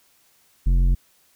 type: tone with tanh clipping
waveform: sine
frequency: 44.5 Hz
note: F1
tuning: 33 cents sharp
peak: -16 dBFS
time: 0.66-0.95 s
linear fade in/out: 10 ms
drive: 10 dB
effects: white hiss -60 dBFS RMS until 1.35 s